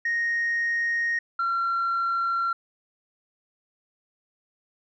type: tone pair in turn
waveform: sine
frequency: 1864.7 / 1366.7 Hz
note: A#6 / F6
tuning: 0 / -38 cents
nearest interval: perfect fourth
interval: 538 cents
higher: first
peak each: -21 dBFS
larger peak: neither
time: 0.05-1.19 / 1.39-2.53 s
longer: neither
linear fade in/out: 5 ms
effects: tanh soft clip ceiling -20 dBFS